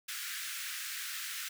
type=high-pass noise; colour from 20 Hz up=pink; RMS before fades=-40 dBFS; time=0.08-1.49 s; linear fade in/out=10 ms; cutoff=1400 Hz; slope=48 dB/octave; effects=none